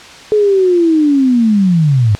sine linear sweep, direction down, 430 to 98.7 Hz, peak -7 dBFS, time 0.32-2.15 s, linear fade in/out 0 ms, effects white hiss -34 dBFS RMS until 2.19 s + low-pass 5000 Hz 12 dB/octave

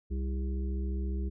harmonic tone with a mistuned harmonic, 65.41 Hz, C2, in tune, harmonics 1 / 3 / 5 / 6, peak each -30 / -40 / -44 / -46 dBFS, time 0.1-1.3 s, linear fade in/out 20 ms, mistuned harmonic 6, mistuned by +40 cents, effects none

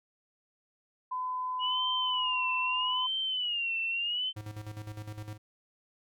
sine tone, 1012 Hz, B5, 42 cents sharp, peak -31 dBFS, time 1.11-3.07 s, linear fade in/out 10 ms
sine tone with vibrato, 2894 Hz, F#7, 39 cents flat, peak -29 dBFS, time 1.59-4.33 s, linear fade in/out 50 ms, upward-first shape sine, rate 0.79 Hz, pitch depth 130 cents each way
square tone with tremolo, 106 Hz, G#2, 36 cents sharp, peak -38 dBFS, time 4.36-5.38 s, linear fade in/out 10 ms, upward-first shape square, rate 9.8 Hz, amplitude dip 65%
effects none

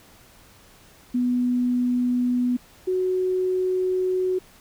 sine tone pair in turn, 246.9 / 369.9 Hz, B3 / F#4, 0 / 0 cents, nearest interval perfect fifth, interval 700 cents, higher second, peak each -19 / -20 dBFS, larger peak first, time 1.14-2.57 / 2.87-4.39 s, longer second, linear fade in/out 10 ms, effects pink hiss -52 dBFS RMS until 4.6 s

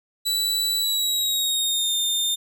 sawtooth tone with pitch glide, 3951 to 3623 Hz, B7 to A7, 0 to +50 cents, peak -18 dBFS, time 0.25-2.36 s, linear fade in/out 20 ms, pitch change -150 cents, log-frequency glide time 0.78-1.96 s, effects none

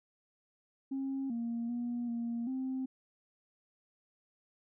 sine tone with pitch steps, 270.1 / 233.5 / 240.1 / 234.3 / 261.4 Hz, C#4 / A#3 / B3 / A#3 / C4, -45 / +3 / -49 / +9 / -1 cents, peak -32 dBFS, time 0.91-2.86 s, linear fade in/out 10 ms, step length 390 ms, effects tanh soft clip ceiling -30 dBFS

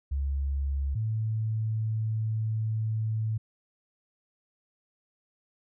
sine tone pair in turn, 69.3 / 110.01 Hz, C#2 / A2, 0 / 0 cents, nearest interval minor sixth, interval 800 cents, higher second, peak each -26 dBFS, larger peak neither, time 0.11-0.95 / 0.95-3.38 s, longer second, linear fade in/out 10 ms, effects none

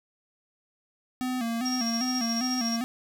square tone with vibrato, 241.9 Hz, B3, 36 cents flat, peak -28 dBFS, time 1.21-2.84 s, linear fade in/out 0 ms, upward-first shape square, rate 2.5 Hz, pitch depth 84 cents each way
sine tone with tremolo, 5588 Hz, F8, in tune, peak -28 dBFS, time 1.65-2.77 s, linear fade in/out 10 ms, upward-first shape square, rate 14 Hz, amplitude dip 45%
effects none

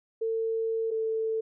sine tone pair in turn, 450 / 444.3 Hz, A4 / A4, +39 / +17 cents, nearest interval unison, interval 22 cents, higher first, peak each -26 dBFS, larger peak neither, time 0.21-0.91 / 0.91-1.41 s, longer first, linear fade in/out 10 ms, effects none

